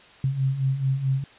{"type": "beating tone pair", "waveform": "sine", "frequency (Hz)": [130.81, 135.41], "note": ["C3", "C#3"], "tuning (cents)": [0, -40], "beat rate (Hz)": 4.6, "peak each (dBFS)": [-28, -22], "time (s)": [0.24, 1.24], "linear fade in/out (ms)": 2, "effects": ["white hiss -50 dBFS RMS until 1.38 s", "resampled to 8000 Hz"]}